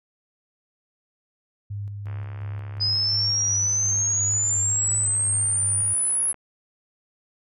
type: tone with tremolo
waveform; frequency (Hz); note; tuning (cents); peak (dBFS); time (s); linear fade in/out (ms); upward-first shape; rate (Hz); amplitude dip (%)
sine; 101.6; G#2; -38; -28; 1.7-5.94; 10; square; 2.8; 30
type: click train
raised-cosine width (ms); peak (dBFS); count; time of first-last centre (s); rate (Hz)
0.5; -29; 295; 2.07-6.343; 68.8
type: exponential sweep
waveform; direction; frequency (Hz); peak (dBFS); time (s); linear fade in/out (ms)
sine; up; 4978 to 10630; -20; 2.8-6.33; 20
effects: none